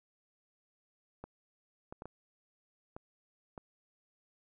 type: clicks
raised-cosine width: 1 ms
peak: -30 dBFS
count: 6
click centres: 1.24 / 1.925 / 2.021 / 2.056 / 2.965 / 3.578 s
effects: none